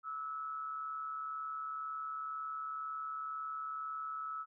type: tone with amplitude modulation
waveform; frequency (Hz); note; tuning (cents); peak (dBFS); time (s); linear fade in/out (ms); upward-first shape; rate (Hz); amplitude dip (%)
sine; 1300; E6; -24; -36; 0.03-4.46; 50; sine; 142; 50
effects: none